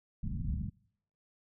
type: low-pass noise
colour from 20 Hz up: pink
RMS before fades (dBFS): -35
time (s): 0.23-0.7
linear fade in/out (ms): 10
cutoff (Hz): 220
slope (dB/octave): 48
effects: noise-tail reverb RT60 0.7 s tail -25 dB re dry